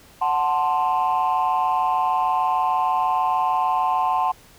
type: chord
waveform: sine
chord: F# diminished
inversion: none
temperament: equal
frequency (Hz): 740 / 880 / 1046.5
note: F#5 / A5 / C6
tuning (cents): 0 / 0 / 0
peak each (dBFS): -21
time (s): 0.21-4.32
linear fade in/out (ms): 10
effects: tanh soft clip ceiling -13 dBFS + pink hiss -50 dBFS RMS until 4.58 s